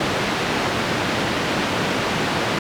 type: band-pass noise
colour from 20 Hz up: pink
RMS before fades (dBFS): -22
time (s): 0-2.59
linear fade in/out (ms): 5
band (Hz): 150 to 3600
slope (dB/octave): 12
effects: none